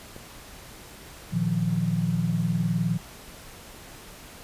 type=click; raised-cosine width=2 ms; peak=-28 dBFS; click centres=0.164 s
type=chord; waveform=sine; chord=Bb suspended fourth; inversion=none; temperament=just; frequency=116.54 / 155.39 / 174.81 Hz; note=Bb2 / Eb3 / F3; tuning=0 / -2 / +2 cents; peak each=-29 / -27 / -25 dBFS; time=1.32-2.98 s; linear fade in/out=20 ms
effects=pink hiss -45 dBFS RMS until 4.43 s + resampled to 32000 Hz